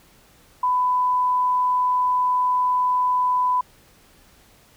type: tone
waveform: sine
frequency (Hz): 999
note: B5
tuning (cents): +20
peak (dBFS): -17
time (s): 0.63-3.61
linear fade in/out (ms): 5
effects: pink hiss -54 dBFS RMS until 4.76 s